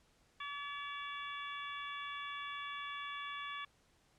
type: harmonic tone with a mistuned harmonic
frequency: 572 Hz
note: D5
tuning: 46 cents flat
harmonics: 2 / 3 / 4 / 5 / 6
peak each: -44 / -48 / -49 / -52 / -49 dBFS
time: 0.4-3.65 s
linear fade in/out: 5 ms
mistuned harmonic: 5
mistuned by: -57 cents
effects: pink hiss -71 dBFS RMS until 4.18 s + low-pass 9000 Hz 12 dB/octave